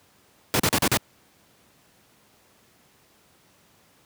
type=noise bursts; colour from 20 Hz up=pink; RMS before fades=-20 dBFS; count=5; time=0.54-0.971 s; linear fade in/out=0 ms; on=55 ms; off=39 ms; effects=pink hiss -59 dBFS RMS until 4.05 s + high-pass 100 Hz 12 dB/octave